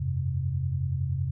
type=chord; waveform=sine; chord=F suspended second; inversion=none; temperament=equal with one note detuned; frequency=87.31 / 98 / 132.56 Hz; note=F2 / G2 / C3; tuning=0 / 0 / +23 cents; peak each=-30 / -33 / -28 dBFS; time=0-1.31 s; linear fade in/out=10 ms; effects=none